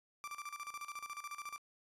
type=tone with tremolo; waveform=30% pulse; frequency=1174.7 Hz; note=D6; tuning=in tune; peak=-39 dBFS; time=0.24-1.58 s; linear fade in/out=0 ms; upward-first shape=square; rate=14 Hz; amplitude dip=75%; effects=resampled to 32000 Hz